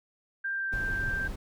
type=tone with pitch glide; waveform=sine; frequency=1586 to 1573.2 Hz; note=G6 to G6; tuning=+20 to +6 cents; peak=-29 dBFS; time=0.44-1.28 s; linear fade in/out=10 ms; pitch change=-14 cents; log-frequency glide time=0.55-0.65 s
type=noise; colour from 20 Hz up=brown; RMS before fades=-35 dBFS; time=0.72-1.36 s; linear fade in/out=10 ms
effects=none